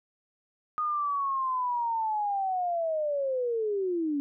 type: linear sweep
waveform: sine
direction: down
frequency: 1237 to 277.2 Hz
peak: -26 dBFS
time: 0.78-4.2 s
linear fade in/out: 0 ms
effects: none